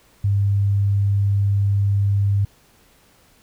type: tone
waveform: sine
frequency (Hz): 100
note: G2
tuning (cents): +35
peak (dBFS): -15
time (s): 0.24-2.45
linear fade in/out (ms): 5
effects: pink hiss -55 dBFS RMS until 3.42 s